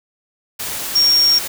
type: tone in noise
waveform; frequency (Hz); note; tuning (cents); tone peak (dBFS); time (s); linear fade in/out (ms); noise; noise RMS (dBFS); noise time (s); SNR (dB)
sine; 5550; F8; -12; -10; 0.95-1.39; 10; white; -25; 0.59-1.48; +12
effects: none